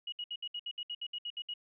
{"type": "tone bursts", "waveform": "sine", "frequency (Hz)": 2900, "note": "F#7", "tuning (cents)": -35, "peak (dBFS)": -36, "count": 13, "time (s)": [0.07, 1.539], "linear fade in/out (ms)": 5, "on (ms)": 53, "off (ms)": 65, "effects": []}